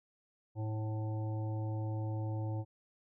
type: harmonic tone with a mistuned harmonic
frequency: 108.6 Hz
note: A2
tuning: 22 cents flat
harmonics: 1 / 3 / 5 / 7 / 8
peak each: -34 / -44 / -48 / -51 / -52 dBFS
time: 0.55-2.65 s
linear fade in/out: 50 ms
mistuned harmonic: 8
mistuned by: +29 cents
effects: none